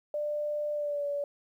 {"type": "tone with pitch glide", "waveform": "sine", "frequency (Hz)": [594, 573.4], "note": ["D5", "D5"], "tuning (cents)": [20, -42], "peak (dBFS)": -29, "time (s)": [0.14, 1.24], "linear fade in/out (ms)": 2, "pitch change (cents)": -62, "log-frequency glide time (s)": [0.73, 1.06], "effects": ["11-bit"]}